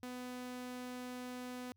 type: tone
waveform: sawtooth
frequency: 249.6 Hz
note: B3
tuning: 19 cents sharp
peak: -39 dBFS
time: 0.03-1.72 s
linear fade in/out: 0 ms
effects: added 93 Hz sine -70 dBFS peak until 1.76 s